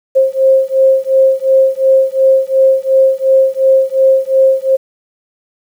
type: beating tone pair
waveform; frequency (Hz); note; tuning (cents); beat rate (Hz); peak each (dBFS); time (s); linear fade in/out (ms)
sine; 530 / 532.8; C5 / C5; +22 / +31; 2.8; -10; 0.15-4.77; 20
effects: 7-bit